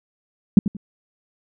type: tone with echo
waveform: sine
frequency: 200.5 Hz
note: G3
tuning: 39 cents sharp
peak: -4 dBFS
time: 0.57-0.59 s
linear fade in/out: 2 ms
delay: 89 ms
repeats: 2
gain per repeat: -12 dB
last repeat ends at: 0.768 s
effects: none